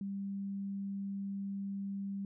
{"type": "tone", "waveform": "sine", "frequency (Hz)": 197.6, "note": "G3", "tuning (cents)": 14, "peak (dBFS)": -36, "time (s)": [0.01, 2.25], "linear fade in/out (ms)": 2, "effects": []}